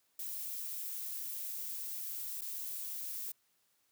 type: noise with dropouts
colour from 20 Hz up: violet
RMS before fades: -41 dBFS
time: 0.19-3.32 s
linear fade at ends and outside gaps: 5 ms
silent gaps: 2.411-2.417 s
effects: white hiss -75 dBFS RMS until 3.91 s + high-pass 80 Hz 12 dB/octave